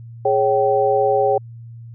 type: tone cluster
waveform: sine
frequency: 415.5 / 552 / 773 Hz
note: G#4 / C#5 / G5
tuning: +1 / -7 / -24 cents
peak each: -18 dBFS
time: 0.25-1.38 s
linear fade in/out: 5 ms
effects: added 116 Hz sine -34 dBFS peak until 1.94 s